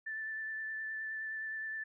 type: tone with vibrato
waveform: sine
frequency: 1760 Hz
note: A6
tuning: in tune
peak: -37 dBFS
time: 0.06-1.84 s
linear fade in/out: 10 ms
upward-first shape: triangle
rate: 9.6 Hz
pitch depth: 17 cents each way
effects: none